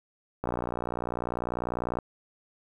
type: click train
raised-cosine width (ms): 1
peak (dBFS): -16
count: 94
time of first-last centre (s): 0.44-1.987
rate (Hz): 60.1
effects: 9-bit